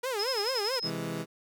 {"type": "tone with vibrato", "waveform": "sawtooth", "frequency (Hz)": 463.2, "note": "A#4", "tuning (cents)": -11, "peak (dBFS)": -26, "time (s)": [0.03, 0.8], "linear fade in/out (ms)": 10, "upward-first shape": "sine", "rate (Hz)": 4.6, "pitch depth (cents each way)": 250}
{"type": "tone with tremolo", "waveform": "sine", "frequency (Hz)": 5130, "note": "E8", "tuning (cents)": -48, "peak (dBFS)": -29, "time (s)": [0.19, 0.9], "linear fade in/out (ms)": 5, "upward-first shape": "square", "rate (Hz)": 11, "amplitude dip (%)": 55}
{"type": "chord", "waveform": "20% pulse", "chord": "C augmented", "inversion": "none", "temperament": "equal", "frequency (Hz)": [130.81, 164.81, 207.7], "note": ["C3", "E3", "G#3"], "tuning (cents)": [0, 0, 0], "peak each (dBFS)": [-35, -30, -33], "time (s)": [0.82, 1.26], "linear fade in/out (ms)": 50}
{"effects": []}